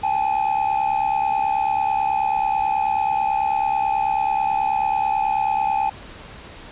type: ring-modulated tone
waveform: triangle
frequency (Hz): 830.6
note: G#5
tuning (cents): 0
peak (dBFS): -13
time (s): 0.03-5.9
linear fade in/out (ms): 10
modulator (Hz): 34.6
effects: pink hiss -40 dBFS RMS until 6.71 s + resampled to 8000 Hz